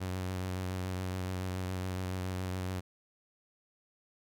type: tone with vibrato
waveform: sawtooth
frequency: 92.5 Hz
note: F#2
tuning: in tune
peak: -30 dBFS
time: 0-2.81 s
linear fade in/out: 20 ms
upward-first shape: triangle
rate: 7.1 Hz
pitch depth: 29 cents each way
effects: none